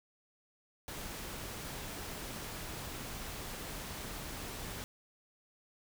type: noise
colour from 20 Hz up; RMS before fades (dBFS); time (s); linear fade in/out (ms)
pink; -43; 0.88-4.84; 0
effects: none